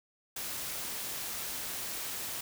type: noise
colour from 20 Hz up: white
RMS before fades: -38 dBFS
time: 0.36-2.41 s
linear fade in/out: 5 ms
effects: none